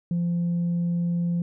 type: tone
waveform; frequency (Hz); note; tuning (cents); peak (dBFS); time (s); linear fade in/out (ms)
sine; 172.5; F3; -21; -20; 0.11-1.42; 2
effects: tanh soft clip ceiling -20 dBFS